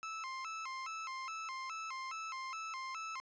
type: tone with vibrato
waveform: 30% pulse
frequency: 1174.7 Hz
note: D6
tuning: in tune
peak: -38 dBFS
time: 0.03-3.2 s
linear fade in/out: 0 ms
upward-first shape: square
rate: 2.4 Hz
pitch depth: 190 cents each way
effects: resampled to 16000 Hz + 12-bit